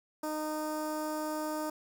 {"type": "tone with notch filter", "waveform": "15% pulse", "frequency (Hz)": 307.4, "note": "D#4", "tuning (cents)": -21, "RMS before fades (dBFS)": -35, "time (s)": [0.23, 1.7], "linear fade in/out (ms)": 5, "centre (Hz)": 3000, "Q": 0.67, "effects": ["10-bit"]}